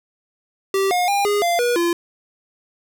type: tone with pitch steps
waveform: square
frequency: 389 / 716 / 804 / 411.3 / 692 / 482.8 / 343 Hz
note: G4 / F5 / G5 / G#4 / F5 / B4 / F4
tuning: -13 / +43 / +44 / -17 / -16 / -39 / -31 cents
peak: -17 dBFS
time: 0.74-1.93 s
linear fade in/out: 2 ms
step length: 170 ms
effects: none